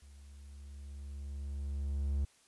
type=tone with level ramp; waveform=triangle; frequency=70.3 Hz; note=C#2; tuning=25 cents sharp; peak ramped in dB=-51 to -27 dBFS; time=0.02-2.25 s; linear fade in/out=5 ms; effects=white hiss -66 dBFS RMS until 2.47 s + resampled to 24000 Hz